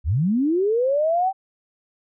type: linear sweep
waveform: sine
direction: up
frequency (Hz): 58.5 to 784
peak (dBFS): -17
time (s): 0.04-1.33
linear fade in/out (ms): 50
effects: none